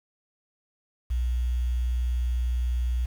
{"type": "tone with quantisation", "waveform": "sine", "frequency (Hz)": 60.9, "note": "B1", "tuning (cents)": -24, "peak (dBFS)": -23, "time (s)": [1.1, 3.06], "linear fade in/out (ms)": 10, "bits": 8, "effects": []}